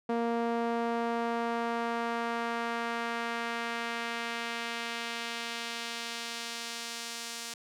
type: tone with band-pass filter sweep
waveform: sawtooth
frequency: 233.2 Hz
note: A#3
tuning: 1 cent sharp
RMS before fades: -34 dBFS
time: 0.09-7.54 s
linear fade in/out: 5 ms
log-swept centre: 560 to 6400 Hz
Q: 0.89
effects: none